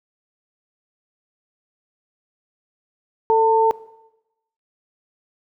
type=tone pair together; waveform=sine; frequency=443.8 / 899 Hz; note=A4 / A5; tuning=+15 / +37 cents; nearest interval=octave; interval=1222 cents; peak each=-15 dBFS; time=3.3-3.71 s; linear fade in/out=0 ms; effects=noise-tail reverb RT60 0.9 s tail -19 dB re dry